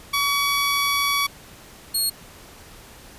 15% pulse tone pair in turn, 1133 / 4304 Hz, C#6 / C8, +37 / +48 cents, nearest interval octave + major seventh, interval 2311 cents, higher second, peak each -13 dBFS, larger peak neither, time 0.13-1.27 / 1.94-2.1 s, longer first, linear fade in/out 10 ms, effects pink hiss -45 dBFS RMS until 3.18 s + resampled to 32000 Hz

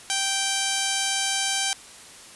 5% pulse tone pair together, 782 / 3128 Hz, G5 / G7, -4 / -4 cents, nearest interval 2 octaves, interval 2400 cents, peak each -12 / -22 dBFS, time 0.1-1.73 s, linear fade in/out 0 ms, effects white hiss -45 dBFS RMS until 2.35 s + resampled to 24000 Hz

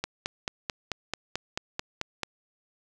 click train, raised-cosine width 0.2 ms, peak -12 dBFS, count 11, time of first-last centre 0.04-2.233 s, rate 4.56 Hz, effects none

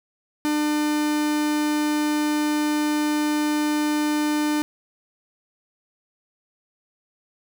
45% pulse tone, 300 Hz, D4, 37 cents sharp, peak -20 dBFS, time 0.45-4.62 s, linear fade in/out 0 ms, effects none

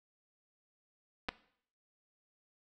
clicks, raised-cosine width 0.3 ms, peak -21 / -17 dBFS, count 2, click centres 1.286 / 1.29 s, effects noise-tail reverb RT60 0.6 s tail -18 dB re dry

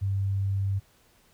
sine tone, 98 Hz, G2, in tune, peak -24 dBFS, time 0.01-0.8 s, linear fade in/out 20 ms, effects pink hiss -62 dBFS RMS until 1.33 s

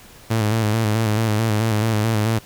sawtooth tone with vibrato, 109.4 Hz, A2, 9 cents flat, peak -13 dBFS, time 0.3-2.39 s, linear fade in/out 10 ms, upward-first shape square, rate 4.6 Hz, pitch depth 53 cents each way, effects pink hiss -45 dBFS RMS until 2.45 s

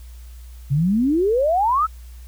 sine exponential sweep, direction up, 130.81 to 1344 Hz, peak -15 dBFS, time 0.7-1.87 s, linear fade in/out 20 ms, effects added 60 Hz sine -36 dBFS peak until 2.27 s + white hiss -53 dBFS RMS until 2.27 s

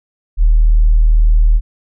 sine tone, 38.98 Hz, D#1, 4 cents sharp, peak -5 dBFS, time 0.37-1.61 s, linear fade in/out 50 ms, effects tanh soft clip ceiling -1 dBFS

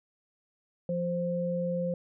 sine tone pair together, 174.63 / 523.3 Hz, F3 / C5, 0 / 0 cents, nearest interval octave + perfect fifth, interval 1900 cents, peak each -31 / -30 dBFS, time 0.89-1.94 s, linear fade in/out 2 ms, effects none

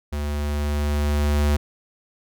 square tone with level ramp, 73.42 Hz, D2, in tune, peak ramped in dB -25 to -17 dBFS, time 0.12-1.57 s, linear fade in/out 10 ms, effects none

